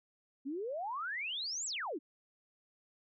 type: exponential two-way sweep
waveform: sine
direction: up then down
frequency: 257.7 to 7902 to 257.7 Hz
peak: -36 dBFS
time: 0.45-1.99 s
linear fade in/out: 20 ms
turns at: 1.66 s
effects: none